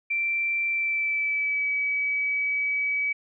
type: tone with pitch glide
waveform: sine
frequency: 2349 to 2281 Hz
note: D7 to C#7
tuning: 0 to +49 cents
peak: -23 dBFS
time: 0.1-3.13 s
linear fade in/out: 10 ms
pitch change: -51 cents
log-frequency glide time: 0.68-1.69 s
effects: none